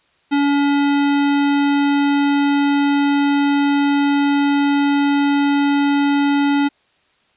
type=tone; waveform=square; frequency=284.2 Hz; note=C#4; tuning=43 cents sharp; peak=-14 dBFS; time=0.31-6.69 s; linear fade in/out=20 ms; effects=white hiss -59 dBFS RMS until 7.36 s + resampled to 8000 Hz